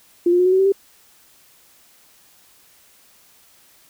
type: tone with pitch steps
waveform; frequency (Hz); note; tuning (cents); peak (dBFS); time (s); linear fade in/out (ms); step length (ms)
sine; 347.4 / 354.7 / 362.2 / 369.8 / 377.5 / 385.5 / 393.6; F4 / F4 / F#4 / F#4 / F#4 / G4 / G4; -9 / +27 / -37 / -1 / +35 / -29 / +7; -12; 0.26-0.722; 5; 66
effects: white hiss -53 dBFS RMS until 3.89 s